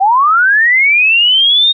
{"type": "linear sweep", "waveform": "sine", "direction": "up", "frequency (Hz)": [739, 3729], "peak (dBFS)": -6, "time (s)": [0, 1.73], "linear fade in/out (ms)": 20, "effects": []}